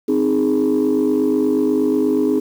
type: chord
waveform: sine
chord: Ab major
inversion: first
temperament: equal with one note detuned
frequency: 261.6 / 309.9 / 415.3 Hz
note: C4 / Eb4 / Ab4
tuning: 0 / -7 / 0 cents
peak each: -17 dBFS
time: 0.08-2.4 s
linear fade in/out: 10 ms
effects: tanh soft clip ceiling -9 dBFS + 7-bit